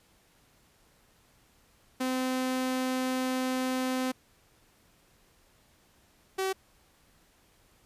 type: tone pair in turn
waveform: sawtooth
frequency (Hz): 257.4 / 381.7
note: C4 / G4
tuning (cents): -28 / -46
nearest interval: perfect fifth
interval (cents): 682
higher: second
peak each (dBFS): -24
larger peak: neither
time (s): 2-4.12 / 6.38-6.53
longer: first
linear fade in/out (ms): 10
effects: pink hiss -64 dBFS RMS until 7.85 s + resampled to 32000 Hz